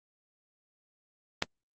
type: click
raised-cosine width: 0.2 ms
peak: -8 dBFS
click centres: 1.424 s
effects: Opus 24 kbps